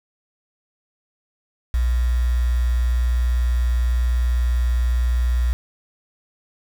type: tone with quantisation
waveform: sine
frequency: 60.5 Hz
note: B1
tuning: 35 cents flat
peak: -16 dBFS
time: 1.74-5.53 s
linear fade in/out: 0 ms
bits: 6
effects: none